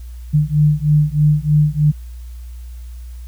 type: beating tone pair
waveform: sine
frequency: 148.6 / 151.8 Hz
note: D3 / D#3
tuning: +21 / -42 cents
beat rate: 3.2 Hz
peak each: -14 dBFS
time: 0.33-1.92 s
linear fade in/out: 20 ms
effects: added 60 Hz sine -29 dBFS peak until 3.27 s + white hiss -52 dBFS RMS until 3.27 s